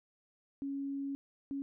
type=tone bursts at uneven times; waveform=sine; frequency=277.2 Hz; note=C#4; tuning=in tune; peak=-35 dBFS; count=2; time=0.62-1.15 / 1.51-1.62 s; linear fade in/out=0 ms; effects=none